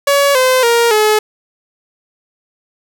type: tone with pitch steps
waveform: sawtooth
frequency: 564 / 514.2 / 468.8 / 427.4 Hz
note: C#5 / C5 / A#4 / G#4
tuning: +30 / -30 / +10 / +50 cents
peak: -5 dBFS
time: 0.07-1.19 s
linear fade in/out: 5 ms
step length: 280 ms
effects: none